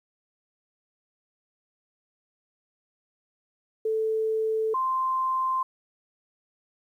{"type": "tone pair in turn", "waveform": "sine", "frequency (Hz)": [440, 1043.7], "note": ["A4", "C6"], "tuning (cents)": [0, -5], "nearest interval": "octave + minor third", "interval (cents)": 1495, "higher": "second", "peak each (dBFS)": -23, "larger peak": "neither", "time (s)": [[3.85, 4.74], [4.74, 5.63]], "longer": "neither", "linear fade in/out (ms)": 5, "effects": ["10-bit"]}